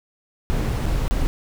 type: noise with dropouts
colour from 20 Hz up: brown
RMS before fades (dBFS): -21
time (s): 0.5-1.27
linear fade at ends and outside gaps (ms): 0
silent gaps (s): 0.697-0.701 / 0.856-0.862 / 1.08-1.11
effects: none